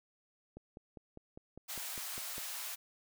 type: click train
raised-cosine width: 2 ms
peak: -35 dBFS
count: 10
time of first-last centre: 0.57-2.381 s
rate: 4.97 Hz
type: high-pass noise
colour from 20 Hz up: white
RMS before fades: -42 dBFS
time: 1.68-2.76 s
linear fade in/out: 20 ms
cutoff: 650 Hz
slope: 24 dB/octave
effects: none